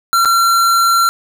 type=tone with dropouts; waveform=square; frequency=1365 Hz; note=F6; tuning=40 cents flat; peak=-10 dBFS; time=0.13-1.09 s; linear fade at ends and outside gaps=0 ms; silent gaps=0.249-0.256 s; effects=none